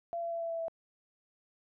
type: tone with pitch steps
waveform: sine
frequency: 681 / 676.7 / 672.4 / 668.1 / 663.9 / 659.7 Hz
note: F5 / E5 / E5 / E5 / E5 / E5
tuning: -44 / +45 / +34 / +23 / +12 / +1 cents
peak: -33 dBFS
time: 0.13-0.682 s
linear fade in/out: 0 ms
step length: 92 ms
effects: none